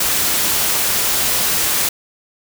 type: noise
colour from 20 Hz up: white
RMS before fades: -17 dBFS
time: 0-1.89 s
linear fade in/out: 5 ms
effects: none